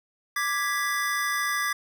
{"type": "chord", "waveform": "square", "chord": "G# diminished", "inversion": "second", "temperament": "equal", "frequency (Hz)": [1174.7, 1661.2, 1975.5], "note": ["D6", "G#6", "B6"], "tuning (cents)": [0, 0, 0], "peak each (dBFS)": -30, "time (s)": [0.36, 1.73], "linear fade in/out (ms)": 5, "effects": []}